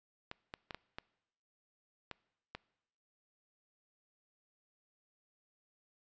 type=clicks; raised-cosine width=0.3 ms; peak=-26 dBFS; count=7; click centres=0.314 / 0.539 / 0.708 / 0.746 / 0.985 / 2.113 / 2.55 s; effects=noise-tail reverb RT60 0.9 s tail -23 dB re dry + resampled to 16000 Hz